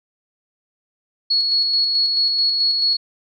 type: tone with tremolo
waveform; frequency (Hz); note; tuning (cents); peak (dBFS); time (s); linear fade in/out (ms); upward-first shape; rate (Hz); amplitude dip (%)
sine; 4354; C#8; -32; -14; 1.3-2.97; 10; square; 4.6; 30
effects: none